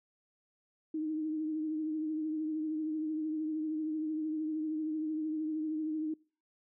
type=tone with vibrato; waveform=sine; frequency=311.1 Hz; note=D#4; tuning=in tune; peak=-32 dBFS; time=0.94-6.14 s; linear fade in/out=5 ms; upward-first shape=triangle; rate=13 Hz; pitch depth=46 cents each way; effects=noise-tail reverb RT60 0.4 s tail -25 dB re dry